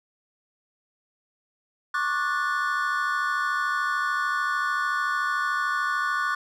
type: chord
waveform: triangle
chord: D major seventh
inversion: third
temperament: just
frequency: 1101.2 / 1174.7 / 1468.3 / 1762 Hz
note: C#6 / D6 / F#6 / A6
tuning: -12 / 0 / -14 / +2 cents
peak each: -28 / -27 / -25 / -31 dBFS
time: 1.94-6.35 s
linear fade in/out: 5 ms
effects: none